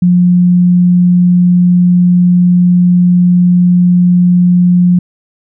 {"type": "tone", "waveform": "sine", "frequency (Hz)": 177.9, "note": "F3", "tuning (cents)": 32, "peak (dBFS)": -4, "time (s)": [0.02, 4.99], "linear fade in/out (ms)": 5, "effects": []}